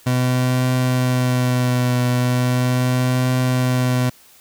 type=tone with vibrato; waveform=30% pulse; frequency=125.7 Hz; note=B2; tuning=31 cents sharp; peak=-13 dBFS; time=0.06-4.1 s; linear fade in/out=10 ms; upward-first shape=triangle; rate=0.38 Hz; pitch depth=25 cents each way; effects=white hiss -49 dBFS RMS until 4.4 s